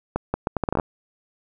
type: accelerating click train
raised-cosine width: 1 ms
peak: -8 dBFS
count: 11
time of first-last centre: 0.16-0.798 s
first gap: 180 ms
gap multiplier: 0.73
effects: none